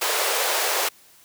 pink high-pass noise, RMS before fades -23 dBFS, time 0.01-0.89 s, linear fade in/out 10 ms, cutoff 410 Hz, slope 48 dB/octave, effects white hiss -53 dBFS RMS until 1.24 s

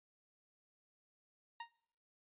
sawtooth tone with exponential decay, 932.3 Hz, A#5, in tune, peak -37 dBFS, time 1.6-1.72 s, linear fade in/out 5 ms, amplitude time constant 25 ms, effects noise-tail reverb RT60 0.8 s tail -24 dB re dry + resampled to 8000 Hz

